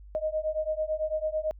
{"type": "beating tone pair", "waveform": "sine", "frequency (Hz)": [618, 627], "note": ["D#5", "D#5"], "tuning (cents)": [-12, 13], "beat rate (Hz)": 9, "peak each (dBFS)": -30, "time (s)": [0.15, 1.51], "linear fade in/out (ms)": 0, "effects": ["added 50 Hz sine -45 dBFS peak until 1.59 s"]}